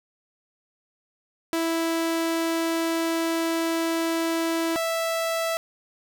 sawtooth tone pair in turn, 329.6 / 659.2 Hz, E4 / E5, 0 / 0 cents, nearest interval octave, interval 1200 cents, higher second, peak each -19 / -20 dBFS, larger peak first, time 1.53-4.76 / 4.76-5.57 s, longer first, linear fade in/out 0 ms, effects none

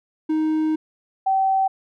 triangle / sine tone pair in turn, 312.5 / 769.9 Hz, D#4 / G5, +8 / -31 cents, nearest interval octave + major third, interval 1561 cents, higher second, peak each -16 dBFS, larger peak neither, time 0.29-0.76 / 1.26-1.68 s, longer first, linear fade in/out 10 ms, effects none

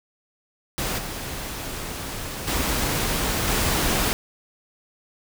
pink noise with level steps, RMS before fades -26 / -32 / -24 / -22 dBFS, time 0.78-4.13 s, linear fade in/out 0 ms, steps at 0.98 / 2.47 / 3.47 s, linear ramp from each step 10 ms, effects none

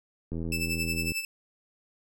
click train, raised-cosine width 3 ms, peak -22 dBFS, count 67, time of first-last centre 0.32-1.119 s, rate 82.6 Hz
sawtooth tone with tremolo, 2637 Hz, E7, in tune, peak -24 dBFS, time 0.52-1.25 s, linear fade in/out 2 ms, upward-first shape sine, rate 11 Hz, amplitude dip 70%
effects none

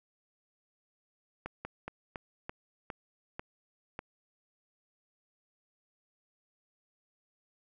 slowing click train, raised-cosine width 0.5 ms, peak -23 dBFS, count 8, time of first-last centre 1.46-3.991 s, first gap 190 ms, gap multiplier 1.21, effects none

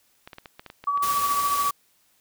clicks, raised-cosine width 0.3 ms, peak -24 dBFS, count 9, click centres 0.275 / 0.332 / 0.384 / 0.458 / 0.595 / 0.663 / 0.701 / 0.84 / 0.975 s
sine tone with tremolo, 1142 Hz, D6, 49 cents flat, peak -19 dBFS, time 0.87-1.71 s, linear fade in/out 5 ms, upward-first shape triangle, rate 14 Hz, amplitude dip 50%
white noise, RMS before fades -31 dBFS, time 1.02-1.71 s, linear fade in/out 10 ms
effects white hiss -64 dBFS RMS until 2.2 s

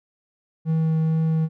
triangle tone with vibrato, 160 Hz, D#3, 49 cents sharp, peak -16 dBFS, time 0.65-1.49 s, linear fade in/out 50 ms, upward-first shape triangle, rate 2.2 Hz, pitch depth 8 cents each way, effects none

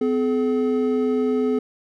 triangle tone pair together, 254 / 427.1 Hz, B3 / G#4, +49 / +48 cents, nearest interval major sixth, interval 899 cents, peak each -19 dBFS, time 0.01-1.59 s, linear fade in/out 5 ms, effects none

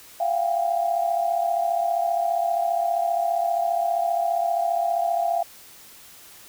sine tone cluster, 687 / 722 / 795 Hz, F5 / F#5 / G5, -29 / -43 / +24 cents, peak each -22 / -28 / -27 dBFS, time 0.2-5.43 s, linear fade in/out 5 ms, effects white hiss -47 dBFS RMS until 6.48 s

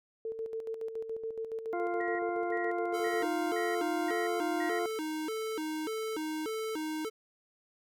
sine tone with tremolo, 447.8 Hz, A4, 30 cents sharp, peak -33 dBFS, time 0.25-3.25 s, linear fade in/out 2 ms, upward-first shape square, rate 7.1 Hz, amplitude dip 55%
harmonic tone, 349.2 Hz, F4, in tune, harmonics 1 / 2 / 3 / 4 / 6, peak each -34 / -35 / -44 / -42 / -49 dBFS, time 1.73-4.86 s, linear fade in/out 2 ms
sine tone bursts, 1900 Hz, A#6, 33 cents sharp, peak -37 dBFS, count 6, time 2-4.79 s, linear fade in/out 5 ms, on 190 ms, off 330 ms
square tone with vibrato, 370 Hz, F#4, in tune, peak -34 dBFS, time 2.93-7.1 s, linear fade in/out 20 ms, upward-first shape square, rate 1.7 Hz, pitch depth 300 cents each way
effects none

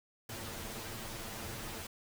pink noise with comb filter, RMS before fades -43 dBFS, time 0.29-1.87 s, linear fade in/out 5 ms, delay 8.9 ms, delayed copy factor +0.85, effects none

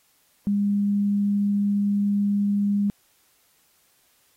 sine tone, 202.7 Hz, G#3, 42 cents flat, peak -19 dBFS, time 0.47-2.9 s, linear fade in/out 0 ms, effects white hiss -63 dBFS RMS until 4.36 s + AAC 48 kbps

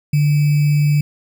sine tone with sample-and-hold, 147.3 Hz, D3, 6 cents sharp, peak -11 dBFS, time 0.13-1.01 s, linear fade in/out 5 ms, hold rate 2450 Hz, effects none

